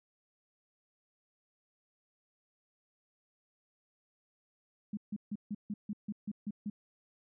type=tone bursts; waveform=sine; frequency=207.7 Hz; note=G#3; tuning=in tune; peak=-34 dBFS; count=10; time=4.93-6.7 s; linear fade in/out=5 ms; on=42 ms; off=150 ms; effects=none